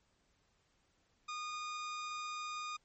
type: tone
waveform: sawtooth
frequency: 1226 Hz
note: D#6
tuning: 26 cents flat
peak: -36 dBFS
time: 1.28-2.77 s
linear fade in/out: 10 ms
effects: pink hiss -75 dBFS RMS until 2.84 s + MP3 32 kbps